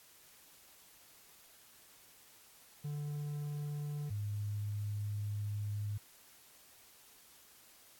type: tone pair in turn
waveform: triangle / sine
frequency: 146.83 / 103.53 Hz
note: D3 / G#2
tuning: 0 / -5 cents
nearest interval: tritone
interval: 605 cents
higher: first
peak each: -35 / -35 dBFS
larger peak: neither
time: 2.84-4.1 / 4.1-5.98 s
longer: second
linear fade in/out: 10 ms
effects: white hiss -61 dBFS RMS until 7.99 s + AAC 64 kbps